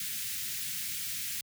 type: band-stop noise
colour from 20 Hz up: white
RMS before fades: -36 dBFS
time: 0-1.41 s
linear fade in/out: 2 ms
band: 200 to 1800 Hz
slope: 24 dB/octave
effects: high-pass 80 Hz 12 dB/octave